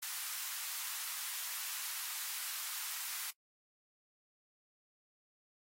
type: high-pass noise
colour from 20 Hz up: white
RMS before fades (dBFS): -41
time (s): 0.02-3.31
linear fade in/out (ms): 10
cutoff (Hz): 970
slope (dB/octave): 24
effects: noise-tail reverb RT60 0.1 s tail -24 dB re dry + AAC 48 kbps